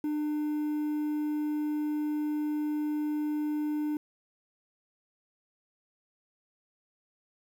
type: tone with quantisation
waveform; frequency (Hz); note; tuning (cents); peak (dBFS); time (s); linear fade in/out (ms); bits
triangle; 300; D4; +37; -26; 0.04-3.97; 2; 9
effects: none